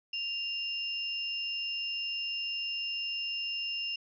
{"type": "tone pair together", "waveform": "sine", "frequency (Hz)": [2794, 5274], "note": ["F7", "E8"], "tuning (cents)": [0, 0], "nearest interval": "major seventh", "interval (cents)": 1100, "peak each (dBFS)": [-33, -39], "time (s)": [0.13, 3.96], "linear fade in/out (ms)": 5, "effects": []}